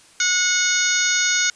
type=harmonic tone; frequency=730 Hz; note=F#5; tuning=24 cents flat; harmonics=2 / 3 / 4 / 5 / 6 / 7 / 8 / 9; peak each=-22 / -25 / -31 / -26 / -29 / -28 / -29 / -21 dBFS; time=0.2-1.5 s; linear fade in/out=2 ms; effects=white hiss -50 dBFS RMS until 1.55 s + resampled to 22050 Hz